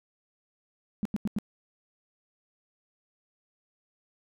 sine tone bursts, 207.7 Hz, G#3, in tune, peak -25 dBFS, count 4, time 1.03-1.386 s, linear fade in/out 0 ms, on 23 ms, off 88 ms, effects none

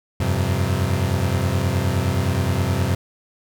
35% pulse chord, F suspended second, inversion none, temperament equal with one note detuned, 87.31 / 96.87 / 130.81 Hz, F2 / G2 / C3, 0 / -20 / 0 cents, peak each -22 / -20 / -22 dBFS, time 0.2-2.95 s, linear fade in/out 5 ms, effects none

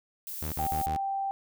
violet noise, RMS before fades -38 dBFS, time 0.27-0.86 s, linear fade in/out 0 ms
sawtooth tone bursts, 77.3 Hz, D#2, 11 cents flat, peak -29 dBFS, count 4, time 0.42-0.963 s, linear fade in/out 0 ms, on 99 ms, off 49 ms
sine tone, 784 Hz, G5, in tune, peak -28 dBFS, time 0.59-1.31 s, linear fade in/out 0 ms
effects none

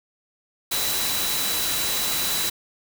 sine tone in noise, 3951 Hz, B7, in tune, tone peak -29 dBFS, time 0.71-2.5 s, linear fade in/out 10 ms, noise white, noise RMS -25 dBFS, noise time 0.71-2.5 s, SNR -7 dB, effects none

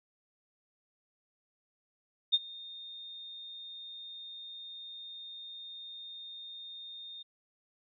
sine tone with ADSR envelope, 3659 Hz, A#7, 33 cents flat, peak -20 dBFS, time 2.32-7.23 s, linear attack 22 ms, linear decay 37 ms, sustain -23 dB, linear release 12 ms, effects none

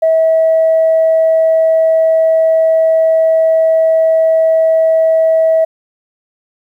sine tone, 646 Hz, E5, 35 cents flat, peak -6 dBFS, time 0.02-5.65 s, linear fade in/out 10 ms, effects tanh soft clip ceiling -3 dBFS + 8-bit

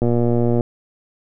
click train, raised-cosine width 2 ms, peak -6 dBFS, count 71, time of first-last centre 0.02-0.608 s, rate 119 Hz, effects none

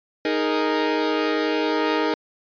sawtooth chord, D# suspended fourth, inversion none, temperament equal, 311.1 / 415.3 / 466.2 Hz, D#4 / G#4 / A#4, 0 / 0 / 0 cents, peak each -19 / -22 / -21 dBFS, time 0.25-2.14 s, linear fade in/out 2 ms, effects resampled to 11025 Hz

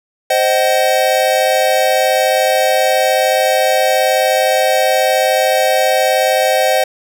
square chord, C diminished, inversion none, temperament equal with one note detuned, 523.3 / 622.3 / 756.4 Hz, C5 / Eb5 / Gb5, 0 / 0 / +38 cents, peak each -16 dBFS, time 0.3-6.84 s, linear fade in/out 5 ms, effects none

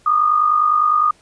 sine tone pair together, 1182 / 1231.9 Hz, D6 / D#6, +11 / -18 cents, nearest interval minor second, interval 71 cents, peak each -19 / -13 dBFS, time 0.06-1.11 s, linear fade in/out 5 ms, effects pink hiss -53 dBFS RMS until 1.21 s + resampled to 22050 Hz

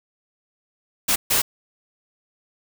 white noise bursts at uneven times, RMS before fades -19 dBFS, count 2, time 1.08-1.16 / 1.3-1.42 s, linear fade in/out 10 ms, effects none

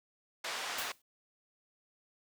pink band-pass noise, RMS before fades -39 dBFS, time 0.44-0.92 s, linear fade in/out 5 ms, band 810 to 6000 Hz, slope 12 dB/octave
white noise with exponential decay, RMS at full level -36 dBFS, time 0.78-1.02 s, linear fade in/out 5 ms, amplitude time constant 51 ms
effects none

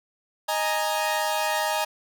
sawtooth chord, D# suspended fourth, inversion none, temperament equal, 622.3 / 830.6 / 932.3 Hz, D#5 / G#5 / A#5, 0 / 0 / 0 cents, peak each -24 dBFS, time 0.48-1.85 s, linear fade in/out 10 ms, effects none

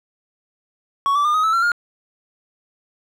triangle tone with pitch steps, 1115 / 1160.3 / 1207.5 / 1256.6 / 1307.7 / 1360.9 / 1416.2 Hz, C#6 / D6 / D6 / D#6 / E6 / F6 / F6, +10 / -21 / +48 / +17 / -14 / -45 / +24 cents, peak -13 dBFS, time 1.06-1.718 s, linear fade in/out 0 ms, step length 94 ms, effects none

